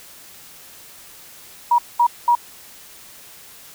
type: tone bursts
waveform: sine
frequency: 956 Hz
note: A#5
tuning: 43 cents sharp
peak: -11 dBFS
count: 3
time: 1.71-2.352 s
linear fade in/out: 5 ms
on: 74 ms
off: 210 ms
effects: white hiss -43 dBFS RMS until 3.74 s